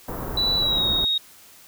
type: band-stop noise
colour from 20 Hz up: pink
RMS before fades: -30 dBFS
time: 0.08-1.05 s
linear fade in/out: 5 ms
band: 1300 to 15000 Hz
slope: 24 dB/octave
type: tone with pitch glide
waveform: sine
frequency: 3951 to 3757 Hz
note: B7 to A#7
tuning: 0 to +13 cents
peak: -19 dBFS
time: 0.37-1.18 s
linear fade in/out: 5 ms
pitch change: -87 cents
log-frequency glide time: 0.58-0.86 s
effects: white hiss -49 dBFS RMS until 1.67 s